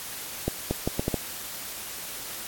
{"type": "accelerating click train", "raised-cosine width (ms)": 2, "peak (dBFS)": -11, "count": 6, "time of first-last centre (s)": [0.48, 1.142], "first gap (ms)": 230, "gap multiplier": 0.72, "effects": ["white hiss -37 dBFS RMS until 2.47 s", "AAC 64 kbps"]}